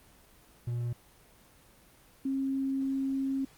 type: tone pair in turn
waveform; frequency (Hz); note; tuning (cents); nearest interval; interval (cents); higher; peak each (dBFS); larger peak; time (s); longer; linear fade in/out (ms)
triangle / sine; 119.8 / 269.5; A#2 / C#4; +48 / -49; octave + major second; 1403; second; -28 / -28; neither; 0.67-0.93 / 2.25-3.45; second; 5
effects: pink hiss -59 dBFS RMS until 3.57 s + Opus 24 kbps